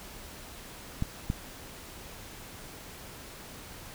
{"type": "clicks", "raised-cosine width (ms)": 5, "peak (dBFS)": -16, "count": 2, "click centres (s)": [1.024, 1.301], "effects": ["pink hiss -46 dBFS RMS until 3.94 s"]}